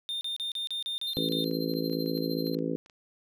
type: tone bursts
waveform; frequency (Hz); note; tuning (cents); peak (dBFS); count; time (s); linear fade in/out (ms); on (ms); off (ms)
triangle; 3627; A#7; -48; -29; 9; 0.09-1.442; 0; 120; 34
type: tone with tremolo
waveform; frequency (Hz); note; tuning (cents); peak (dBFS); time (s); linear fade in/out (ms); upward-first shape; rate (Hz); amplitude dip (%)
square; 4142; C8; -18; -36; 1.07-2.55; 2; sine; 13; 75
type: harmonic tone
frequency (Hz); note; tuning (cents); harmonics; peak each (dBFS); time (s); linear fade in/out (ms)
55; A1; 0; 3 / 4 / 5 / 6 / 7 / 8 / 9; -35 / -39 / -32 / -37 / -37 / -38 / -36; 1.17-2.76; 0
type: clicks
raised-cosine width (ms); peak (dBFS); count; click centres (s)
0.2; -36; 11; 1.512 / 1.738 / 1.898 / 1.93 / 2.061 / 2.177 / 2.469 / 2.545 / 2.589 / 2.861 / 2.898
effects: none